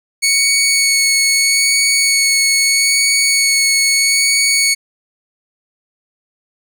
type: tone with vibrato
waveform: 15% pulse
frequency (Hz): 2220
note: C#7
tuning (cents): +2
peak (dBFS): -4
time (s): 0.22-4.75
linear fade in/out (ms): 20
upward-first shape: sine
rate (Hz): 0.78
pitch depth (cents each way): 13
effects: none